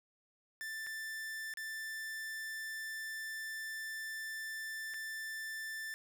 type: tone with dropouts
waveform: 45% pulse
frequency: 1770 Hz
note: A6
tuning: 10 cents sharp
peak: -40 dBFS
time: 0.61-5.94 s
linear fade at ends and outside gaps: 0 ms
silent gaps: 0.865-0.869 / 1.538-1.572 / 4.938-4.942 s
effects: none